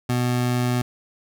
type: tone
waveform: 25% pulse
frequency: 123.47 Hz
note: B2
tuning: in tune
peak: -16 dBFS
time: 0.09-0.82 s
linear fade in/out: 5 ms
effects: none